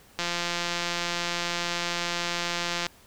click train, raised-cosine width 0.2 ms, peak -11 dBFS, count 464, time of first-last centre 0.19-2.866 s, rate 173 Hz, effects pink hiss -55 dBFS RMS until 3.06 s

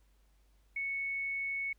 sine tone, 2212 Hz, C#7, 4 cents flat, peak -33 dBFS, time 0.76-1.73 s, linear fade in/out 5 ms, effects added 50 Hz sine -64 dBFS peak until 1.78 s + pink hiss -75 dBFS RMS until 1.78 s

